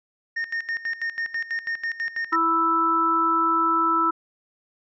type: tone with tremolo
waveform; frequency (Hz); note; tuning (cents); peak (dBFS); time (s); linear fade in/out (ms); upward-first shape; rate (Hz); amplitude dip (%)
triangle; 1835; A#6; -28; -22; 0.36-2.36; 10; square; 6.1; 80
type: harmonic tone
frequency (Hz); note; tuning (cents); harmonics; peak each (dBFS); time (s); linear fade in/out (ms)
329.6; E4; 0; 1 / 3 / 4; -27 / -26 / -19; 2.32-4.11; 10
effects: resampled to 16000 Hz